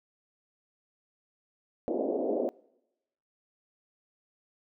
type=band-pass noise; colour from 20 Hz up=white; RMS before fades=-30 dBFS; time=1.88-2.49 s; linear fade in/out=0 ms; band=240 to 630 Hz; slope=48 dB/octave; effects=noise-tail reverb RT60 0.9 s tail -24 dB re dry